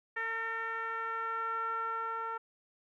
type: tone with low-pass filter sweep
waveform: 10% pulse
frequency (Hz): 453.2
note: A#4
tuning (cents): -49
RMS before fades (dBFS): -36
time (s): 0.16-2.38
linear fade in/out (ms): 10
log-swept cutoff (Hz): 1800 to 1200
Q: 5
effects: none